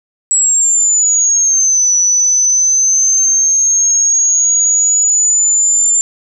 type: exponential two-way sweep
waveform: sine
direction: down then up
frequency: 7800 to 5920 to 7230 Hz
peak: -8 dBFS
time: 0.31-6.01 s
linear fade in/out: 0 ms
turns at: 1.95 s
effects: none